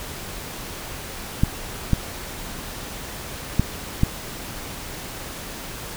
clicks, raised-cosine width 5 ms, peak -4 dBFS, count 4, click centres 1.435 / 1.933 / 3.596 / 4.034 s, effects pink hiss -34 dBFS RMS until 5.96 s

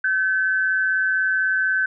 sine tone pair together, 1531.8 / 1716 Hz, G6 / A6, -40 / -44 cents, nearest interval major second, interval 196 cents, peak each -18 / -27 dBFS, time 0.04-1.86 s, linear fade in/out 5 ms, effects none

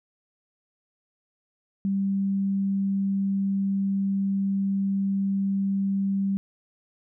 sine tone, 196 Hz, G3, in tune, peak -22 dBFS, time 1.85-6.37 s, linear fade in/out 0 ms, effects none

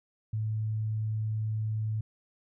sine tone, 108.8 Hz, A2, 19 cents flat, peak -28 dBFS, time 0.33-2.01 s, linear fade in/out 5 ms, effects none

